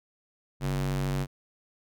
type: tone with high-pass filter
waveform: square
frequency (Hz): 47.13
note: F#1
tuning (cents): +33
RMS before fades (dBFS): -29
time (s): 0.6-1.27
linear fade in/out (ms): 50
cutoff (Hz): 98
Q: 3
effects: none